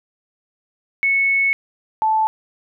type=tone pair in turn; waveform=sine; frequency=2205 / 875.1 Hz; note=C#7 / A5; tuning=-10 / -10 cents; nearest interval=octave + major third; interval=1600 cents; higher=first; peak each=-14 dBFS; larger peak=neither; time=1.03-1.53 / 2.02-2.27 s; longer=first; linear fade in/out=0 ms; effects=none